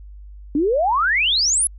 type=exponential sweep; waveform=sine; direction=up; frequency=275.7 to 11000 Hz; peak=-15 dBFS; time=0.55-1.67 s; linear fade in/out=2 ms; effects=added 50 Hz sine -36 dBFS peak until 1.78 s